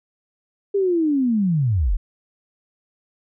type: linear sweep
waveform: sine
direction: down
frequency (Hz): 407.3 to 30.81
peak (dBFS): -16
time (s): 0.74-1.97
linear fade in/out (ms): 10
effects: none